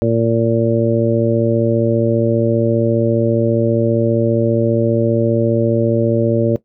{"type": "harmonic tone", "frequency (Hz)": 114.9, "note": "A#2", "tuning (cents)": -25, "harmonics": [1, 2, 3, 4, 5], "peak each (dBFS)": [-18, -18, -18, -18, -18], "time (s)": [0.02, 6.56], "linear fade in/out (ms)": 0, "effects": ["noise-tail reverb RT60 0.1 s tail -17 dB re dry"]}